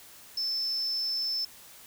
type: tone with amplitude modulation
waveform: sine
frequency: 5274 Hz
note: E8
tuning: in tune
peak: -25 dBFS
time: 0.37-1.45 s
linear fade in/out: 5 ms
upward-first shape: sine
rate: 296 Hz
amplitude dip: 40%
effects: tanh soft clip ceiling -23 dBFS + white hiss -51 dBFS RMS until 1.86 s